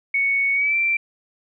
sine tone with pitch glide, 2221 to 2349 Hz, C#7 to D7, +3 to 0 cents, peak -17 dBFS, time 0.14-0.97 s, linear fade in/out 5 ms, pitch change +97 cents, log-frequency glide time 0.54-0.76 s, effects none

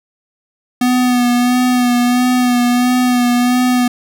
square tone with vibrato, 246.8 Hz, B3, 1 cent flat, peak -11 dBFS, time 0.81-3.88 s, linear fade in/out 5 ms, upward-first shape sine, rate 1.5 Hz, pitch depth 28 cents each way, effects none

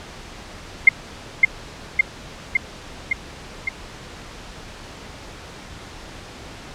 sine tone with echo, 2118 Hz, C7, 21 cents sharp, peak -3 dBFS, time 0.87-0.89 s, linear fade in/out 5 ms, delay 560 ms, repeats 5, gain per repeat -3 dB, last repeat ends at 3.69 s, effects pink hiss -38 dBFS RMS until 6.74 s + low-pass 6000 Hz 12 dB/octave

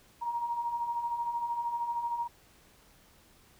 sine beating tone pair, 932.3 / 945.3 Hz, A#5 / A#5, 0 / +24 cents, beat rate 13 Hz, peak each -39 / -31 dBFS, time 0.21-2.28 s, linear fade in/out 20 ms, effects pink hiss -61 dBFS RMS until 3.59 s

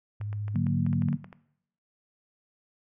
sine tone with vibrato, 103.83 Hz, G#2, in tune, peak -31 dBFS, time 0.2-1.09 s, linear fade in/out 10 ms, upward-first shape sine, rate 15 Hz, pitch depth 21 cents each way
clicks, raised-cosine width 0.5 ms, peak -30 dBFS, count 12, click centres 0.213 / 0.329 / 0.481 / 0.558 / 0.668 / 0.865 / 0.93 / 1.021 / 1.086 / 1.129 / 1.244 / 1.328 s
sine chord, D augmented, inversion none, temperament equal, 146.83 / 185 / 233.1 Hz, D3 / F#3 / A#3, 0 / 0 / 0 cents, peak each -27 / -29 / -30 dBFS, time 0.54-1.17 s, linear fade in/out 20 ms
effects noise-tail reverb RT60 0.7 s tail -18 dB re dry

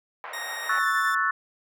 pink band-pass noise, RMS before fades -38 dBFS, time 0.24-0.79 s, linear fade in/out 0 ms, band 650 to 2100 Hz, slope 24 dB/octave
sawtooth tone with pitch glide, 1864.7 to 1770.2 Hz, A#6 to A6, 0 to +10 cents, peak -29 dBFS, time 0.33-1.15 s, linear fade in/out 5 ms, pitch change -90 cents, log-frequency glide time 0.76-0.87 s
sine chord, F# minor seventh, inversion second, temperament equal, 1108.7 / 1318.5 / 1480 / 1760 Hz, C#6 / E6 / F#6 / A6, 0 / 0 / 0 / 0 cents, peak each -27 dBFS, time 0.69-1.31 s, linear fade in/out 5 ms
effects none

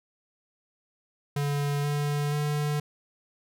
square tone with pitch steps, 143.7 / 145.79 / 147.91 Hz, D3 / D3 / D3, -37 / -12 / +13 cents, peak -26 dBFS, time 1.36-2.8 s, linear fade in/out 5 ms, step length 480 ms, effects none

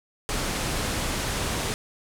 pink low-pass noise, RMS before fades -28 dBFS, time 0.29-1.74 s, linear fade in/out 0 ms, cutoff 11000 Hz, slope 24 dB/octave, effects none

